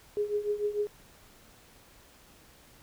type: tone with tremolo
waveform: sine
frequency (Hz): 415.3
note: G#4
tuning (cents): 0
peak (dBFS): -24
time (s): 0.17-0.87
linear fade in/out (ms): 0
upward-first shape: triangle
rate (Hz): 6.7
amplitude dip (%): 85
effects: pink hiss -57 dBFS RMS until 2.82 s